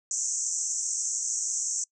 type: band-pass noise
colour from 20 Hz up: pink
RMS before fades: -30 dBFS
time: 0.11-1.84 s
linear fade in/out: 2 ms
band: 5900 to 7900 Hz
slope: 96 dB/octave
effects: noise-tail reverb RT60 0.1 s tail -24 dB re dry